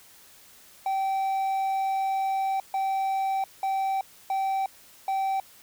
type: tone bursts at uneven times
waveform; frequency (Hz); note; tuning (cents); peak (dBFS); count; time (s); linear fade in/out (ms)
triangle; 774; G5; -22; -22; 5; 0.86-2.6 / 2.74-3.44 / 3.63-4.01 / 4.3-4.66 / 5.08-5.4; 2
effects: white hiss -53 dBFS RMS until 5.62 s